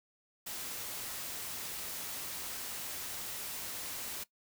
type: noise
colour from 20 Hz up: white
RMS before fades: -41 dBFS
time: 0.46-4.24 s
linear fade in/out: 10 ms
effects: noise-tail reverb RT60 0.1 s tail -19 dB re dry